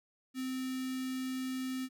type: tone with notch filter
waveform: square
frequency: 259.4 Hz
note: C4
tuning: 15 cents flat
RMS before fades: -37 dBFS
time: 0.34-1.89 s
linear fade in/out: 50 ms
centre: 810 Hz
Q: 0.77
effects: none